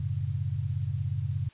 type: chord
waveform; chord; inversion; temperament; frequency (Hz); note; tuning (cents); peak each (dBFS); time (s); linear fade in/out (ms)
sine; F# minor; none; equal with one note detuned; 93.14 / 110 / 138.59; F#2 / A2 / C#3; +12 / 0 / 0; -32; 0-1.49; 5
effects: white hiss -58 dBFS RMS until 1.53 s + resampled to 8000 Hz